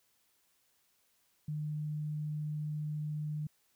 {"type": "tone", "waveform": "sine", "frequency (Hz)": 151.2, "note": "D#3", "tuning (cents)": -49, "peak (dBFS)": -34, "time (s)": [1.48, 3.47], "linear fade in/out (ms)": 5, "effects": ["white hiss -73 dBFS RMS until 3.75 s"]}